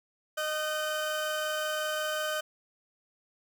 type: tone pair together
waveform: 30% pulse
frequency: 615.5 / 1526 Hz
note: D#5 / G6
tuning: -19 / -47 cents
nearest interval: octave + major third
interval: 1572 cents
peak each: -29 / -31 dBFS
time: 0.37-2.41 s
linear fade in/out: 10 ms
effects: none